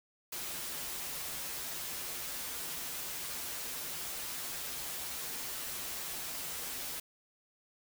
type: noise with comb filter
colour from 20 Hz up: white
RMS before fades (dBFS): -40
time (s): 0.32-7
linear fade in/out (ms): 5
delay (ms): 9.6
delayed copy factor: -0.55
effects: none